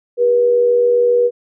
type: tone pair together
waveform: sine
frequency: 395.1 / 482.7 Hz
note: G4 / B4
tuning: +14 / -40 cents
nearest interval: minor third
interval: 346 cents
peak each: -22 / -10 dBFS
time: 0.17-1.31 s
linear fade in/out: 50 ms
effects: none